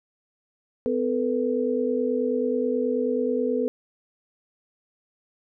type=tone cluster; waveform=sine; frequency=253 / 440.1 / 489.4 Hz; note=B3 / A4 / B4; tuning=+42 / 0 / -16 cents; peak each=-26 dBFS; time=0.86-3.68 s; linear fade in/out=0 ms; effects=none